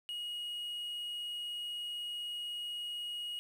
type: tone with quantisation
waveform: triangle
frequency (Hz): 2891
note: F#7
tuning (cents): -41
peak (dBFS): -36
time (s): 0.09-3.39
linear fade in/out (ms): 0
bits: 10
effects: none